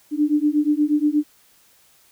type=beating tone pair; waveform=sine; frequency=293.7 / 302.1 Hz; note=D4 / D4; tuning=0 / +49 cents; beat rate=8.4 Hz; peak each=-19 dBFS; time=0.11-1.24 s; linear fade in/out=50 ms; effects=white hiss -56 dBFS RMS until 2.11 s